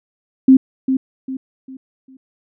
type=tone with echo; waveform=sine; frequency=263.3 Hz; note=C4; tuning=11 cents sharp; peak=-4 dBFS; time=0.48-0.57 s; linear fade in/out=5 ms; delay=400 ms; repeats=4; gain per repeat=-9 dB; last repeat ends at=2.17 s; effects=none